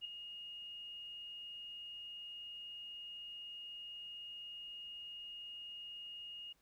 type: tone with ADSR envelope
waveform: sine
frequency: 2856 Hz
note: F7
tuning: 38 cents sharp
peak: -38 dBFS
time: 0.01-6.53 s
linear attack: 40 ms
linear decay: 4 ms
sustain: -8 dB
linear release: 9 ms
effects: pink hiss -75 dBFS RMS until 6.61 s